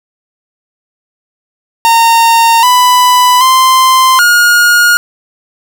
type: tone with pitch steps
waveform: 45% pulse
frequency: 919 / 994 / 1040 / 1431 Hz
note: A#5 / B5 / C6 / F6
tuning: -25 / +11 / -11 / +42 cents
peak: -4 dBFS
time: 1.85-4.97 s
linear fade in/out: 0 ms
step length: 780 ms
effects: none